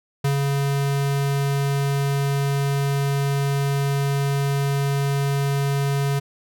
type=tone with ADSR envelope; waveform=square; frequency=139.8 Hz; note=C#3; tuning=15 cents sharp; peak=-18 dBFS; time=0.24-6.2 s; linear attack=8 ms; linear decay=110 ms; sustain=-2 dB; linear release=16 ms; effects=none

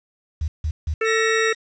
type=tone bursts; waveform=sine; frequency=77.3 Hz; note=D#2; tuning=11 cents flat; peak=-20 dBFS; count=3; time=0.41-0.94 s; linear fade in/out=5 ms; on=70 ms; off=160 ms
type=harmonic tone; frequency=444.6 Hz; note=A4; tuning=18 cents sharp; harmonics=1 / 3 / 4 / 5 / 6; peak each=-20 / -26 / -28 / -29 / -31 dBFS; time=1.01-1.53 s; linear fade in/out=5 ms
type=tone; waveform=sawtooth; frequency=1889 Hz; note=A#6; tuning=22 cents sharp; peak=-18 dBFS; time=1.04-1.55 s; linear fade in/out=50 ms
effects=resampled to 16000 Hz + 8-bit

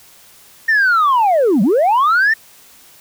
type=linear two-way sweep; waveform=sine; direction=down then up; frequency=1843 to 174.61 to 1843 Hz; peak=-8 dBFS; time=0.68-2.34 s; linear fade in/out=10 ms; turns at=1.62 s; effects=tanh soft clip ceiling -8 dBFS + white hiss -45 dBFS RMS until 3 s

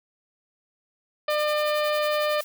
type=harmonic tone; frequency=601 Hz; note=D5; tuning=40 cents sharp; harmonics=1 / 2 / 3 / 4 / 5 / 6 / 7 / 8; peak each=-23 / -29 / -33 / -35 / -37 / -39 / -40 / -41 dBFS; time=1.28-2.41 s; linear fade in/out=5 ms
type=noise with tremolo; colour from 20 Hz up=blue; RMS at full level=-38 dBFS; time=1.3-2.44 s; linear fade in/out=0 ms; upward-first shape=sine; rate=11 Hz; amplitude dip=80%
effects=none

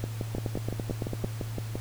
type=two click trains; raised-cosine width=2 ms; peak=-17 / -18 dBFS; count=9 / 11; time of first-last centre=0.35-1.246 / 0.04-1.755 s; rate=8.93 / 5.83 Hz; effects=added 111 Hz sine -33 dBFS peak until 1.8 s + pink hiss -46 dBFS RMS until 1.8 s

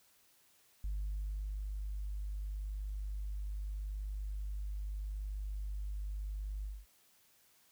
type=tone with ADSR envelope; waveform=sine; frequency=50.4 Hz; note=G1; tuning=49 cents sharp; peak=-33 dBFS; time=0.84-6.86 s; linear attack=3 ms; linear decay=830 ms; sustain=-3 dB; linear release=220 ms; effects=tanh soft clip ceiling -32 dBFS + white hiss -68 dBFS RMS until 7.71 s

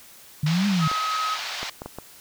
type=exponential two-way sweep; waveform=sine; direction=up then down; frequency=144.6 to 207.7 to 150.7 Hz; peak=-19 dBFS; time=0.43-0.88 s; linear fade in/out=5 ms; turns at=0.67 s
type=band-pass noise; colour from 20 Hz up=white; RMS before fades=-32 dBFS; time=0.46-1.7 s; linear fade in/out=5 ms; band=670 to 5000 Hz; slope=24 dB/octave
type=tone; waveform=triangle; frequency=1272 Hz; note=D#6; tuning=38 cents sharp; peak=-22 dBFS; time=0.79-1.38 s; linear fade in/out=50 ms
type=clicks; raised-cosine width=1 ms; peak=-19 dBFS; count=5; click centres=0.915 / 1.63 / 1.819 / 1.86 / 1.986 s
effects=white hiss -48 dBFS RMS until 2.2 s

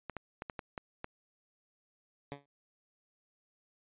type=clicks; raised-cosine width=0.5 ms; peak=-24 dBFS; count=7; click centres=0.097 / 0.167 / 0.421 / 0.498 / 0.592 / 0.778 / 1.044 s
type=tone with exponential decay; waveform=10% pulse; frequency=141.9 Hz; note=C#3; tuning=41 cents sharp; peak=-29 dBFS; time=2.32-2.46 s; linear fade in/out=0 ms; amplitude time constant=29 ms
effects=resampled to 8000 Hz

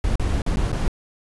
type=noise with dropouts; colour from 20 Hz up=brown; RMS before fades=-21 dBFS; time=0.04-0.88 s; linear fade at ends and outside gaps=1 ms; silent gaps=0.156-0.196 / 0.419-0.463 / 0.559-0.57 / 0.718-0.728 s; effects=resampled to 24000 Hz

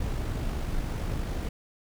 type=noise with amplitude modulation; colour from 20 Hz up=brown; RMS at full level=-29 dBFS; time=0-1.49 s; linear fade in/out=5 ms; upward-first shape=sine; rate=51.2 Hz; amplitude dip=30%; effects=none

